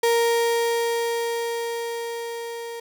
35% pulse tone with level ramp, 466.2 Hz, A#4, in tune, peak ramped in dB -15 to -30 dBFS, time 0.03-2.8 s, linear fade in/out 5 ms, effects none

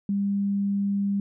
sine tone, 199.9 Hz, G3, 34 cents sharp, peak -22 dBFS, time 0.09-1.2 s, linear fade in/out 2 ms, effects none

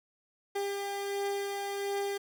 30% pulse beating tone pair, 400 / 401.4 Hz, G4 / G4, +35 / +41 cents, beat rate 1.4 Hz, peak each -30 / -38 dBFS, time 0.55-2.18 s, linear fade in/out 10 ms, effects none

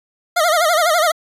25% pulse tone with vibrato, 659.3 Hz, E5, in tune, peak -9 dBFS, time 0.36-1.12 s, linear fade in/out 10 ms, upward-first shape sine, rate 12 Hz, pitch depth 140 cents each way, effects resampled to 32000 Hz

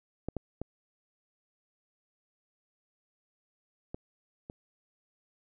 clicks, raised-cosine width 2 ms, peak -20 / -20 / -22 / -24 / -28 dBFS, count 5, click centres 0.286 / 0.367 / 0.616 / 3.945 / 4.499 s, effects none

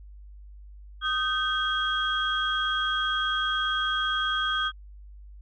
sine tone cluster, 1243 / 1544 / 3275 Hz, D#6 / G6 / G#7, -2 / -27 / -25 cents, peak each -28 dBFS, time 1.01-4.72 s, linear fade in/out 50 ms, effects tanh soft clip ceiling -14 dBFS + added 50 Hz sine -43 dBFS peak until 5.41 s

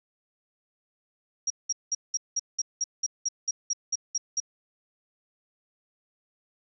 sine tone bursts, 5660 Hz, F8, 22 cents sharp, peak -24 dBFS, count 14, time 1.47-4.402 s, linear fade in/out 5 ms, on 33 ms, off 190 ms, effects none

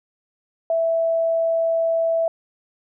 sine tone, 659.3 Hz, E5, in tune, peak -17 dBFS, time 0.7-2.28 s, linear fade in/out 2 ms, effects none

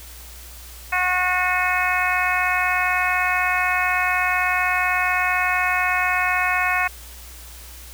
harmonic tone, 364.1 Hz, F#4, 28 cents flat, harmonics 2 / 3 / 4 / 5 / 6 / 7, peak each -25 / -25 / -25 / -25 / -25 / -25 dBFS, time 0.92-6.88 s, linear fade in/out 10 ms, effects added 60 Hz sine -40 dBFS peak until 7.93 s + white hiss -42 dBFS RMS until 7.93 s

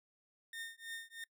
30% pulse tone with tremolo, 1826 Hz, A#6, 36 cents flat, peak -38 dBFS, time 0.53-1.24 s, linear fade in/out 2 ms, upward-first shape triangle, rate 3.1 Hz, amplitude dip 100%, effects noise-tail reverb RT60 0.1 s tail -22 dB re dry

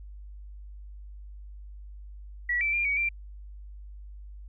sine tone with pitch steps, 1938 / 2328 / 2395 / 2257 / 2361 Hz, B6 / D7 / D7 / C#7 / D7, -33 / -16 / +33 / +31 / +9 cents, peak -24 dBFS, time 2.49-3.09 s, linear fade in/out 5 ms, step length 120 ms, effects added 50 Hz sine -41 dBFS peak until 4.48 s

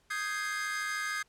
45% pulse chord, Ab major seventh, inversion second, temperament equal, 1244.5 / 1568 / 1661.2 / 2093 Hz, Eb6 / G6 / Ab6 / C7, 0 / 0 / 0 / 0 cents, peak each -38 / -39 / -37 / -38 dBFS, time 0.1-1.23 s, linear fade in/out 10 ms, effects pink hiss -69 dBFS RMS until 1.28 s + low-pass 10000 Hz 12 dB/octave

